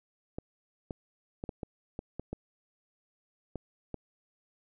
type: clicks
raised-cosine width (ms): 2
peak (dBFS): -23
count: 10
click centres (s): 0.385 / 0.908 / 1.439 / 1.492 / 1.632 / 1.991 / 2.196 / 2.33 / 3.557 / 3.943
effects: none